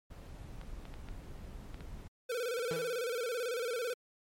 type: noise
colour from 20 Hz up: brown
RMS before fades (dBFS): -46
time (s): 0.1-2.08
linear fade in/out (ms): 10
type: clicks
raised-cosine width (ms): 0.3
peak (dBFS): -34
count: 7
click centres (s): 0.614 / 0.854 / 0.94 / 1.087 / 1.744 / 1.807 / 2.586
type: tone with vibrato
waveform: square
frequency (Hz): 479.5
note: A#4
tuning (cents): +49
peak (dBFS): -34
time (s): 2.29-3.94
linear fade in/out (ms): 10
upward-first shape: square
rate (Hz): 18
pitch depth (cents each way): 88
type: tone with exponential decay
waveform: sawtooth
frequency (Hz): 164.81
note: E3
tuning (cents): 0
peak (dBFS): -32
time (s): 2.71-3.06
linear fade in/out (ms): 0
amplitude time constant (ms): 75
effects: MP3 64 kbps